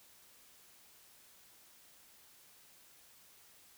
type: silence
effects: white hiss -62 dBFS RMS until 3.77 s